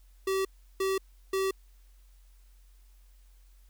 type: tone bursts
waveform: square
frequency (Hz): 384.3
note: G4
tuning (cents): -34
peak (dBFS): -27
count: 3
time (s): 0.27-1.51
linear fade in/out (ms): 5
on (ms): 180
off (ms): 350
effects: added 45 Hz sine -54 dBFS peak until 3.69 s + white hiss -69 dBFS RMS until 3.69 s